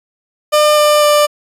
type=tone with pitch steps; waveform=30% pulse; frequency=601 / 596.8 / 592.7 Hz; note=D5 / D5 / D5; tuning=+40 / +28 / +16 cents; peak=-5 dBFS; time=0.52-1.27 s; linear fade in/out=20 ms; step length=250 ms; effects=resampled to 32000 Hz